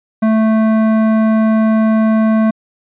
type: tone with hard clipping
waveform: sine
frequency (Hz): 220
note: A3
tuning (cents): 0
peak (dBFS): -11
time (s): 0.22-2.51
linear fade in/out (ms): 10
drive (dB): 13
effects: resampled to 8000 Hz